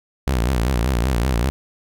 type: tone with vibrato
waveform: sawtooth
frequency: 61.6 Hz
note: B1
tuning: 4 cents flat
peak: -13 dBFS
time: 0.27-1.5 s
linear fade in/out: 0 ms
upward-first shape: triangle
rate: 5.2 Hz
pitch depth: 210 cents each way
effects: none